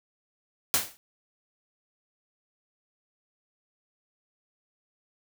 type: noise with exponential decay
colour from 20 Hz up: white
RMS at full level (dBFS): -20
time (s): 0.74-0.97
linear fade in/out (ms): 0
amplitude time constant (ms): 48
effects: none